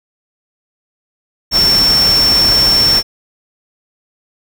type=tone in noise; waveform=sine; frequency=5430 Hz; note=F8; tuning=50 cents flat; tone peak=-8 dBFS; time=1.51-3.03 s; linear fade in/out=50 ms; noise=pink; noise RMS=-19 dBFS; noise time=1.51-3.03 s; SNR=+8 dB; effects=none